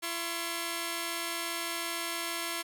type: tone pair together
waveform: 5% pulse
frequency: 337.5 / 1085.2 Hz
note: E4 / C#6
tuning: +41 / -37 cents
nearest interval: octave + minor sixth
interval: 2022 cents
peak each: -23 / -25 dBFS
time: 0.02-2.63 s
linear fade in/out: 20 ms
effects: none